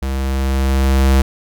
square tone with level ramp, 66.8 Hz, C2, 36 cents sharp, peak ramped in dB -19 to -9 dBFS, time 0.02-1.22 s, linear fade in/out 5 ms, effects none

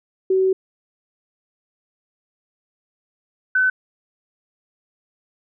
sine tone pair in turn, 378.4 / 1513.6 Hz, F#4 / F#6, +39 / +39 cents, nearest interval 2 octaves, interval 2400 cents, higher second, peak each -14 dBFS, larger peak neither, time 0.3-0.53 / 3.55-3.7 s, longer first, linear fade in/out 5 ms, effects none

